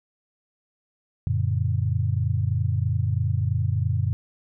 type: chord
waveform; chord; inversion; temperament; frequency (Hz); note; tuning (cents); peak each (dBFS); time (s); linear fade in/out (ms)
sine; Gb augmented; none; just; 92.5 / 115.62 / 144.53; Gb2 / Bb2 / D3; 0 / -14 / -27; -24 / -24 / -28; 1.27-4.13; 0
effects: none